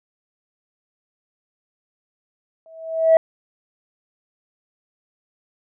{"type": "tone with exponential growth", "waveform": "sine", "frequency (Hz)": 649, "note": "E5", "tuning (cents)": -27, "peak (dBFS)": -5, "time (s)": [2.66, 3.17], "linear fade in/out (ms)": 1, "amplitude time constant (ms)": 110, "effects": ["tanh soft clip ceiling -6 dBFS"]}